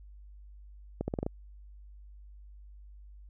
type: accelerating click train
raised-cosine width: 2 ms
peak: -18 dBFS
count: 6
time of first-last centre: 1.01-1.265 s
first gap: 70 ms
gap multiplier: 0.84
effects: added 50 Hz sine -48 dBFS peak until 3.29 s